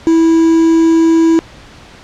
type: tone with quantisation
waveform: triangle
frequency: 327.5 Hz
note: E4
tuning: 11 cents flat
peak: -4 dBFS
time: 0.07-1.39 s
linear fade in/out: 0 ms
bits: 4
effects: pink hiss -37 dBFS RMS until 2.03 s + low-pass 5000 Hz 12 dB/octave